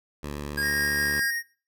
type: tone with vibrato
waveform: 10% pulse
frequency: 72.7 Hz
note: D2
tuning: 17 cents flat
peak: -24 dBFS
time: 0.23-1.2 s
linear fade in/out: 5 ms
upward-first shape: sine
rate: 7.9 Hz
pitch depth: 22 cents each way
type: tone with tremolo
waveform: square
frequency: 1627 Hz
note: G#6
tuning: 36 cents flat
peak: -25 dBFS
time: 0.57-1.31 s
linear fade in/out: 10 ms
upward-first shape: sine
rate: 4.9 Hz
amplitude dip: 25%
type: tone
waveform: square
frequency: 1864.7 Hz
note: A#6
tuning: in tune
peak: -28 dBFS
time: 0.61-1.43 s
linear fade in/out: 50 ms
effects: noise-tail reverb RT60 0.4 s tail -19 dB re dry